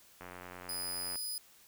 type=click train; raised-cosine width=0.5 ms; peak=-31 dBFS; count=86; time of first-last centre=0.21-1.157 s; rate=89.8 Hz
type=tone; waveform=15% pulse; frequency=4978 Hz; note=D#8; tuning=in tune; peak=-30 dBFS; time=0.69-1.38 s; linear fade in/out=2 ms
effects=white hiss -61 dBFS RMS until 1.67 s